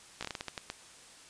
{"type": "slowing click train", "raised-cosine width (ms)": 0.2, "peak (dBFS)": -19, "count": 10, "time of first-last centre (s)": [0.21, 0.701], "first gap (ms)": 16, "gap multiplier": 1.29, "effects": ["white hiss -54 dBFS RMS until 1.29 s", "resampled to 22050 Hz"]}